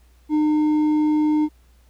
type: tone with hard clipping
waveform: sine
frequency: 304 Hz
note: D#4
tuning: 40 cents flat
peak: -17 dBFS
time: 0.29-1.49 s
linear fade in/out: 50 ms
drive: 4 dB
effects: added 60 Hz sine -51 dBFS peak until 1.89 s + pink hiss -62 dBFS RMS until 1.89 s